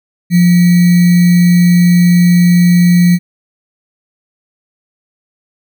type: tone with sample-and-hold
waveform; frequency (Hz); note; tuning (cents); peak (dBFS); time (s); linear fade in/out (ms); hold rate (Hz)
sine; 175.7; F3; +11; -4; 0.3-3.19; 50; 2100
effects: none